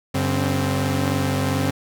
sawtooth tone cluster, 95.4 / 142.3 / 261.7 Hz, G2 / C#3 / C4, -47 / +46 / 0 cents, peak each -20 dBFS, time 0.14-1.71 s, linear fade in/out 10 ms, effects none

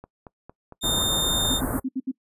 click train, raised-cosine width 1 ms, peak -27 dBFS, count 5, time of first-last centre 0.04-0.951 s, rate 4.39 Hz
sawtooth tone, 3638 Hz, A#7, 43 cents flat, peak -19 dBFS, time 0.81-1.61 s, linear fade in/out 50 ms
pink band-stop noise, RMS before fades -28 dBFS, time 0.83-1.8 s, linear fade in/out 10 ms, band 1600 to 9100 Hz, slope 48 dB/octave
sine tone bursts, 261.6 Hz, C4, in tune, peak -23 dBFS, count 6, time 1.5-2.116 s, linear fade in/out 10 ms, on 46 ms, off 68 ms
effects noise-tail reverb RT60 0.1 s tail -22 dB re dry + resampled to 32000 Hz

